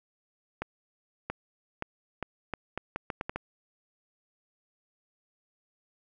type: accelerating click train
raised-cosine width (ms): 0.5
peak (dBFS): -17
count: 11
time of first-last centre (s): 0.62-3.36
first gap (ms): 680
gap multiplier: 0.77
effects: none